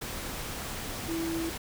sine tone in noise, 329.6 Hz, E4, in tune, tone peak -30 dBFS, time 1.08-1.5 s, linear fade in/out 10 ms, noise pink, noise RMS -37 dBFS, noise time 0.01-1.58 s, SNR +4 dB, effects none

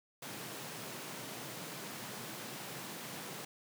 pink high-pass noise, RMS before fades -45 dBFS, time 0.22-3.45 s, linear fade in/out 5 ms, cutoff 120 Hz, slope 48 dB/octave, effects none

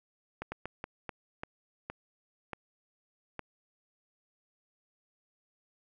slowing click train, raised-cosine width 0.5 ms, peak -22 dBFS, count 9, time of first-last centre 0.42-3.393 s, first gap 100 ms, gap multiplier 1.36, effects none

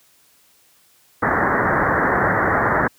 white low-pass noise, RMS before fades -18 dBFS, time 1.22-2.88 s, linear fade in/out 10 ms, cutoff 1900 Hz, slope 96 dB/octave, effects white hiss -56 dBFS RMS until 2.98 s + high-pass 60 Hz 12 dB/octave

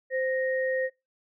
sine tone pair together, 520.1 / 1864.7 Hz, C5 / A#6, -10 / 0 cents, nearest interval octave + minor seventh, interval 2210 cents, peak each -26 / -32 dBFS, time 0.1-0.9 s, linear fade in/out 50 ms, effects noise-tail reverb RT60 0.2 s tail -19 dB re dry

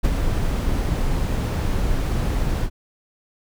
brown noise with ADSR envelope, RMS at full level -17 dBFS, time 0.03-2.7 s, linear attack 19 ms, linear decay 34 ms, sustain -4 dB, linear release 67 ms, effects none

